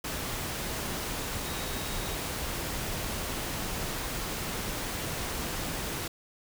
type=tone in noise; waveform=sine; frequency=3784 Hz; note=A#7; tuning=25 cents sharp; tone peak=-45 dBFS; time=1.45-2.15 s; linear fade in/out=5 ms; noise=pink; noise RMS=-34 dBFS; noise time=0.04-6.08 s; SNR=-14 dB; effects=none